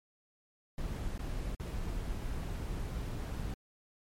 brown noise with dropouts, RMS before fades -37 dBFS, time 0.78-3.54 s, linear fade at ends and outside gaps 1 ms, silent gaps 1.179-1.192 / 1.549-1.598 s, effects MP3 64 kbps

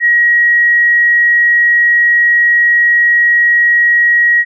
sine tone, 1900 Hz, A#6, 33 cents sharp, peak -6 dBFS, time 0-4.45 s, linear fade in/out 50 ms, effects none

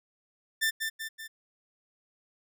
sawtooth tone with echo, 1782 Hz, A6, 22 cents sharp, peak -21 dBFS, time 0.61-0.71 s, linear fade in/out 20 ms, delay 190 ms, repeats 3, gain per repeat -5 dB, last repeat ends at 1.28 s, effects none

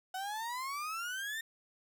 35% pulse exponential sweep, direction up, 740 to 1834 Hz, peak -35 dBFS, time 0.14-1.41 s, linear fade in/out 5 ms, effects none

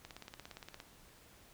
click train, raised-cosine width 0.2 ms, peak -30 dBFS, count 14, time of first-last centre 0.05-0.801 s, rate 17.3 Hz, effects pink hiss -61 dBFS RMS until 1.53 s

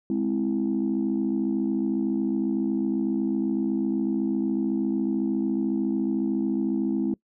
sine chord, Ab augmented, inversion none, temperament equal, 207.7 / 261.6 / 329.6 Hz, Ab3 / C4 / E4, 0 / 0 / 0 cents, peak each -26 dBFS, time 0.1-7.14 s, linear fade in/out 2 ms, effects noise-tail reverb RT60 0.1 s tail -23 dB re dry + tanh soft clip ceiling -16 dBFS

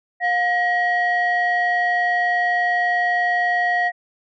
sine tone pair together, 711.7 / 1900 Hz, F5 / A#6, +33 / +33 cents, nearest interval octave + perfect fourth, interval 1700 cents, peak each -18 dBFS, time 0.2-3.92 s, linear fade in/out 50 ms, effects tanh soft clip ceiling -12 dBFS

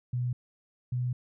sine tone pair in turn, 123.47 / 124.26 Hz, B2 / B2, 0 / +11 cents, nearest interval unison, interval 11 cents, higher second, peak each -27 dBFS, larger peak neither, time 0.13-0.33 / 0.92-1.13 s, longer second, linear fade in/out 5 ms, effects none

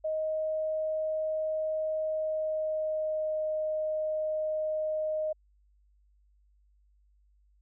sine tone with pitch glide, 626 to 620.6 Hz, D#5 to D#5, +10 to -5 cents, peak -28 dBFS, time 0.04-5.33 s, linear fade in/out 10 ms, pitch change -15 cents, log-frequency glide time 2.03-3.43 s, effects added 50 Hz sine -62 dBFS peak until 7.61 s

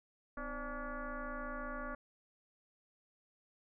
sine tone with frequency modulation, 587.3 Hz, D5, in tune, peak -39 dBFS, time 0.37-1.95 s, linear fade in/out 5 ms, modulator 280 Hz, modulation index 3.5, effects none

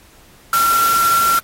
sine tone in noise, 1364 Hz, F6, 41 cents flat, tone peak -12 dBFS, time 0.53-1.39 s, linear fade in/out 2 ms, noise white, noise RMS -22 dBFS, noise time 0.53-1.39 s, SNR +7 dB, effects pink hiss -48 dBFS RMS until 1.43 s + AAC 48 kbps

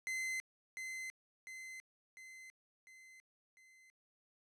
45% pulse tone with echo, 2058 Hz, C7, 29 cents flat, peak -37 dBFS, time 0.07-0.4 s, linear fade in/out 0 ms, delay 700 ms, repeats 5, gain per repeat -5 dB, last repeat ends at 3.9 s, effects low-pass 10000 Hz 12 dB/octave

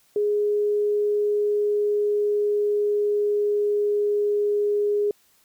sine tone with pitch glide, 415.3 to 412.9 Hz, G#4 to G#4, 0 to -10 cents, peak -19 dBFS, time 0.16-5.11 s, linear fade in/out 2 ms, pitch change -10 cents, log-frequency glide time 1.28-4.79 s, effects white hiss -61 dBFS RMS until 5.44 s

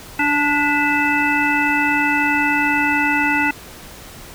harmonic tone with a mistuned harmonic, 291.8 Hz, D4, 11 cents flat, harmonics 1 / 3 / 5 / 7 / 9, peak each -21 / -21 / -21 / -21 / -21 dBFS, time 0.19-3.51 s, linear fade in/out 5 ms, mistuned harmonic 7, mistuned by -41 cents, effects pink hiss -38 dBFS RMS until 4.34 s

